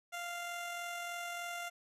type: tone with amplitude modulation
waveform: 15% pulse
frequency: 696 Hz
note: F5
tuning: 6 cents flat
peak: -32 dBFS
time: 0.12-1.7 s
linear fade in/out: 20 ms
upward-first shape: sine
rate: 43.3 Hz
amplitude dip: 25%
effects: resampled to 32000 Hz